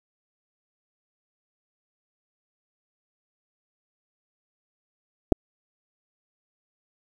clicks, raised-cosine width 2 ms, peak -4 dBFS, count 2, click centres 5.321 / 5.324 s, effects 7-bit

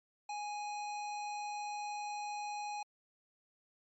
square tone, 830.6 Hz, G#5, in tune, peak -39 dBFS, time 0.29-2.83 s, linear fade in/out 5 ms, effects MP3 32 kbps

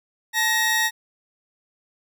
sawtooth tone pair together, 878 / 1880.4 Hz, A5 / A#6, -4 / +15 cents, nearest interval octave + minor second, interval 1319 cents, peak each -22 / -16 dBFS, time 0.33-0.91 s, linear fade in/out 50 ms, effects none

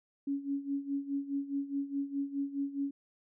sine tone with tremolo, 279.4 Hz, C#4, 14 cents sharp, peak -29 dBFS, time 0.27-2.91 s, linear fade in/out 5 ms, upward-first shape sine, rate 4.8 Hz, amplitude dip 80%, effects none

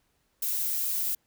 violet noise, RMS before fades -29 dBFS, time 0.42-1.15 s, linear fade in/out 5 ms, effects pink hiss -72 dBFS RMS until 1.26 s

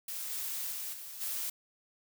blue noise with level steps, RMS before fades -39 / -37 / -39 / -45 / -36 dBFS, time 0.08-1.5 s, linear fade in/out 5 ms, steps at 0.3 / 0.71 / 0.92 / 1.2 s, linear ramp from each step 20 ms, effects none

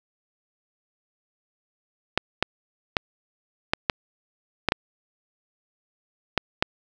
clicks, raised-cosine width 0.3 ms, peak -3 dBFS, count 9, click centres 2.176 / 2.426 / 2.968 / 3.735 / 3.898 / 4.687 / 4.721 / 6.377 / 6.625 s, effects none

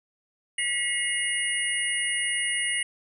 sine tone cluster, 1949 / 2158 / 2859 / 9400 Hz, B6 / C#7 / F7 / D9, -23 / -47 / +40 / +1 cents, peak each -30 dBFS, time 0.58-2.83 s, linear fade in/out 5 ms, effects none

